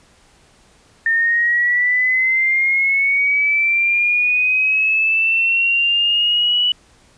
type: linear sweep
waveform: sine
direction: up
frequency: 1810 to 2960 Hz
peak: -13 dBFS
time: 1.06-6.72 s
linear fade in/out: 2 ms
effects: pink hiss -52 dBFS RMS until 7.17 s + resampled to 22050 Hz